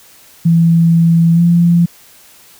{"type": "tone with pitch glide", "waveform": "sine", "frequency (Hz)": [166.8, 171.49], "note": ["E3", "F3"], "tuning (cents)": [21, -31], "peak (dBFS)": -6, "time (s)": [0.45, 1.86], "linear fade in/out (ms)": 10, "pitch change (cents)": 48, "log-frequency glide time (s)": [1.34, 1.41], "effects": ["white hiss -43 dBFS RMS until 2.59 s"]}